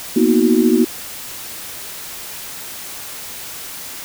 sine chord, B major seventh, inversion third, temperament equal with one note detuned, 233.1 / 246.9 / 318.4 / 370 Hz, A#3 / B3 / D#4 / F#4, 0 / 0 / +40 / 0 cents, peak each -16 dBFS, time 0.16-0.85 s, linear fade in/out 5 ms, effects white hiss -31 dBFS RMS until 4.04 s

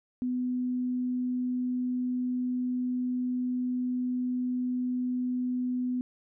sine tone, 250 Hz, B3, 21 cents sharp, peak -27 dBFS, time 0.22-6.01 s, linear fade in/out 0 ms, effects none

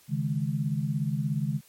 sine chord, C# suspended second, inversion none, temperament equal with one note detuned, 138.59 / 155.56 / 208.7 Hz, C#3 / D#3 / G#3, 0 / 0 / +9 cents, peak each -29 / -29 / -32 dBFS, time 0.08-1.61 s, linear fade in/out 50 ms, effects white hiss -58 dBFS RMS until 1.68 s + MP3 64 kbps

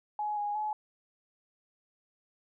sine tone with pitch steps, 841 / 826 / 851 Hz, G#5 / G#5 / G#5, +22 / -10 / +42 cents, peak -30 dBFS, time 0.19-0.73 s, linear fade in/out 2 ms, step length 180 ms, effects none

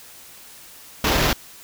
pink noise with sample-and-hold, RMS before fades -19 dBFS, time 1.04-1.33 s, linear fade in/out 2 ms, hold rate 8820 Hz, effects white hiss -44 dBFS RMS until 1.63 s

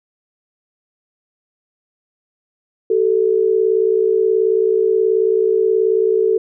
sine tone pair together, 381.4 / 440 Hz, G4 / A4, -47 / 0 cents, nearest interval major second, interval 247 cents, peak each -16 / -14 dBFS, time 2.9-6.38 s, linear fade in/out 5 ms, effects none

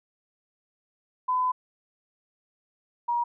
sine tone pair in turn, 1009 / 952.4 Hz, B5 / A#5, +37 / +37 cents, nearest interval minor second, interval 100 cents, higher first, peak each -22 / -23 dBFS, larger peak first, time 1.28-1.52 / 3.08-3.24 s, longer first, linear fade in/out 10 ms, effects none

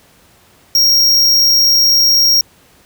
square tone, 5588 Hz, F8, in tune, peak -8 dBFS, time 0.75-2.41 s, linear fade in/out 2 ms, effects pink hiss -48 dBFS RMS until 2.85 s + high-pass 60 Hz 12 dB/octave

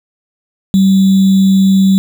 sine tone with sample-and-hold, 192.6 Hz, G3, 30 cents flat, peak -5 dBFS, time 0.74-1.98 s, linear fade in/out 0 ms, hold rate 3675 Hz, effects none

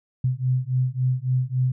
sine beating tone pair, 126.2 / 129.8 Hz, B2 / C3, +38 / -13 cents, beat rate 3.6 Hz, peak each -23 / -23 dBFS, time 0.24-1.72 s, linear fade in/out 5 ms, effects none

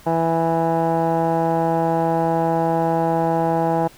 15% pulse tone with low-pass filter, 164.81 Hz, E3, in tune, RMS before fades -19 dBFS, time 0.06-3.88 s, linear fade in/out 10 ms, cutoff 910 Hz, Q 7, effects pink hiss -47 dBFS RMS until 3.97 s

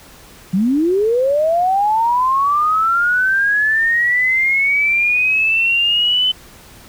sine linear sweep, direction up, 174.61 to 3043 Hz, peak -12 dBFS, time 0.53-6.32 s, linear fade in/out 10 ms, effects pink hiss -42 dBFS RMS until 6.88 s

